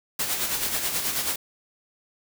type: noise with tremolo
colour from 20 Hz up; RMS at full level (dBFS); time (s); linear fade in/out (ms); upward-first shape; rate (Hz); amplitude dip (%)
white; -25; 0.19-1.36; 5; sine; 9.3; 50
effects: none